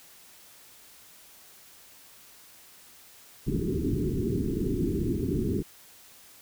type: low-pass noise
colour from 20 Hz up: white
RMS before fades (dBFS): -28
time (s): 3.46-5.63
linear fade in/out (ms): 20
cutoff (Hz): 410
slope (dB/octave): 96
effects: white hiss -53 dBFS RMS until 6.41 s